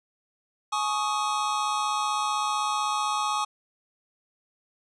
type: chord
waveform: square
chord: Ab suspended fourth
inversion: none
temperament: equal with one note detuned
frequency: 844.2 / 1108.7 / 1244.5 Hz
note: Ab5 / Db6 / Eb6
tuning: +28 / 0 / 0 cents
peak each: -30 dBFS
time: 0.72-3.45 s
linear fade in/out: 10 ms
effects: resampled to 22050 Hz